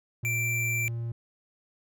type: tone with pitch glide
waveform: triangle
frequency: 118.2 to 116.71 Hz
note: A#2 to A#2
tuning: +24 to +3 cents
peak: -28 dBFS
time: 0.23-1.12 s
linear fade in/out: 5 ms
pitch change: -21 cents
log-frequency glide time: 0.74-0.86 s
type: tone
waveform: square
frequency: 2349 Hz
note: D7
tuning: in tune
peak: -28 dBFS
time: 0.25-0.88 s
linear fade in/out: 0 ms
effects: none